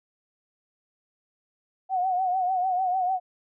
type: tone with vibrato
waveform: sine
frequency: 740 Hz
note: F#5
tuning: in tune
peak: -22 dBFS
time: 1.89-3.2 s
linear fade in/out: 50 ms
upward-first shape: triangle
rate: 6.7 Hz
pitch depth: 78 cents each way
effects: none